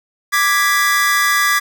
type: chord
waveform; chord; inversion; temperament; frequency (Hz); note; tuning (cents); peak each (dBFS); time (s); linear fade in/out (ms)
45% pulse; G# diminished; second; equal; 1174.7 / 1661.2 / 1975.5; D6 / G#6 / B6; 0 / 0 / 0; -17; 0.32-1.6; 20
effects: none